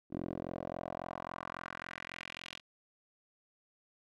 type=tone with band-pass filter sweep; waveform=10% pulse; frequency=43.65 Hz; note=F1; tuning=in tune; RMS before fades=-43 dBFS; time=0.1-2.61 s; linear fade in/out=50 ms; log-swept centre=330 to 3300 Hz; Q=2.1; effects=none